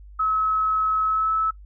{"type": "tone with pitch glide", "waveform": "sine", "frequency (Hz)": [1288, 1303.7], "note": ["E6", "E6"], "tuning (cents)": [-41, -20], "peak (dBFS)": -19, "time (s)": [0.19, 1.51], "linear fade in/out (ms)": 10, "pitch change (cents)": 21, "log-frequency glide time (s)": [1.04, 1.32], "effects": ["noise-tail reverb RT60 0.1 s tail -19 dB re dry", "added 50 Hz sine -41 dBFS peak until 1.65 s"]}